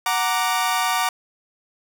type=chord; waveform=sawtooth; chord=Gb augmented; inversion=none; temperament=equal; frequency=740 / 932.3 / 1174.7 Hz; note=Gb5 / Bb5 / D6; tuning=0 / 0 / 0 cents; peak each=-20 dBFS; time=0.06-1.09 s; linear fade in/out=2 ms; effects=none